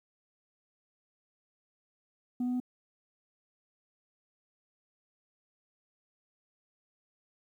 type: tone with pitch steps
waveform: sine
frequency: 246.9 / 248.5 / 250.1 Hz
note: B3 / B3 / B3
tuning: 0 / +11 / +22 cents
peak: -26 dBFS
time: 2.4-2.601 s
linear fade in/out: 5 ms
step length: 67 ms
effects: tanh soft clip ceiling -28 dBFS + 11-bit